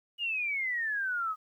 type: exponential sweep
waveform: sine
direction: down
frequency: 2900 to 1244.5 Hz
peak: -29 dBFS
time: 0.18-1.36 s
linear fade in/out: 50 ms
effects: 11-bit